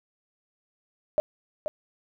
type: tone with echo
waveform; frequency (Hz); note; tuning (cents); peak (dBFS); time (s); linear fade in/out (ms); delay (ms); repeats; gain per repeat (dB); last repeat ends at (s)
sine; 609; D#5; -37; -18; 1.18-1.2; 0; 480; 1; -8; 1.68
effects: none